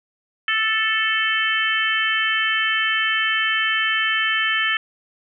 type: harmonic tone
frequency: 440 Hz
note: A4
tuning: in tune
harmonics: 3 / 4 / 5 / 6 / 7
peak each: -26 / -21 / -26 / -27 / -24 dBFS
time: 0.48-4.77 s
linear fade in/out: 2 ms
effects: none